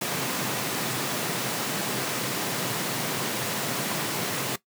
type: high-pass noise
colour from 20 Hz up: pink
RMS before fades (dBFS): -29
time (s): 0.01-4.56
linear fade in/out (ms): 5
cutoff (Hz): 120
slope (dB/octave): 48
effects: noise-tail reverb RT60 0.1 s tail -17 dB re dry